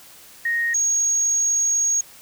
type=tone pair in turn; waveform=sine; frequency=1864.7 / 6584 Hz; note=A#6 / G#8; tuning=0 / -16 cents; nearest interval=octave + minor seventh; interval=2184 cents; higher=second; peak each=-19 / -17 dBFS; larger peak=second; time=0.45-0.74 / 0.74-2.01 s; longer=second; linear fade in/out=5 ms; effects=white hiss -46 dBFS RMS until 2.21 s